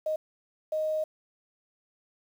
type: tone bursts at uneven times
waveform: sine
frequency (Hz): 622.3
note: D#5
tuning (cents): 0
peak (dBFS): -26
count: 2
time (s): 0.06-0.16 / 0.72-1.04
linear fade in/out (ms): 5
effects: 9-bit